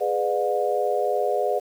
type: chord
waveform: sine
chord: G# diminished seventh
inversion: none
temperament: just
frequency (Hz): 415.3 / 498.4 / 598 / 717.6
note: G#4 / B4 / D5 / F5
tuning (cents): 0 / +16 / +31 / +47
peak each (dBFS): -26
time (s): 0-1.6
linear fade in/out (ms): 20
effects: 8-bit